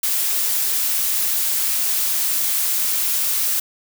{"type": "noise", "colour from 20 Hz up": "blue", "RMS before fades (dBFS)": -20, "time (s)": [0.03, 3.6], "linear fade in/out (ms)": 5, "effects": []}